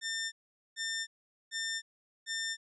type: tone bursts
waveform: 15% pulse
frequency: 1800 Hz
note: A6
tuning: 39 cents sharp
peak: -27 dBFS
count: 4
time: 0.01-2.57 s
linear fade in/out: 50 ms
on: 310 ms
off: 440 ms
effects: resampled to 22050 Hz